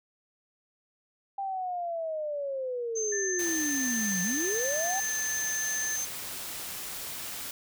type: linear two-way sweep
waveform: sine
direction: down then up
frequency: 794 to 174.61 to 794 Hz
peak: -30 dBFS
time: 1.38-5 s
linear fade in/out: 5 ms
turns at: 4.22 s
type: tone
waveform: sine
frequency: 6272 Hz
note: G8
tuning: in tune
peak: -30 dBFS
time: 2.95-6.06 s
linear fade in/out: 20 ms
type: tone with pitch glide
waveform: sine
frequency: 1773 to 1746.6 Hz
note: A6 to A6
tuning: +13 to -13 cents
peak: -34 dBFS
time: 3.12-5.96 s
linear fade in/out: 5 ms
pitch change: -26 cents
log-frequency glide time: 4.09-5.25 s
type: noise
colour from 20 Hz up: white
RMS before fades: -38 dBFS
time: 3.39-7.51 s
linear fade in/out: 2 ms
effects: none